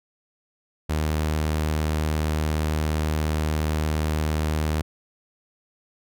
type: tone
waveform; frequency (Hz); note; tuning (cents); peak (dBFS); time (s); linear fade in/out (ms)
sawtooth; 77.2; D#2; -13; -18; 0.89-4.82; 10
effects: none